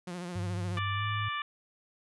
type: tone with vibrato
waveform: sawtooth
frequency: 176.8 Hz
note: F3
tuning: 22 cents sharp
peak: -33 dBFS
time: 0.07-0.79 s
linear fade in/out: 5 ms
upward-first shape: sine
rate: 14 Hz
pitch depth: 51 cents each way
type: tone with pitch glide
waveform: sine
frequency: 99.8 to 105.31 Hz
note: G2 to G#2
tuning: +32 to +25 cents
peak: -32 dBFS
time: 0.35-1.29 s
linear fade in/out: 10 ms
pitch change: +93 cents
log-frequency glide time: 0.94-1.04 s
type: harmonic tone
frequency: 587.3 Hz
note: D5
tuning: in tune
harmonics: 2 / 3 / 4 / 5 / 6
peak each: -34 / -38 / -40 / -42 / -44 dBFS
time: 0.77-1.42 s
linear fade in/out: 2 ms
effects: resampled to 24000 Hz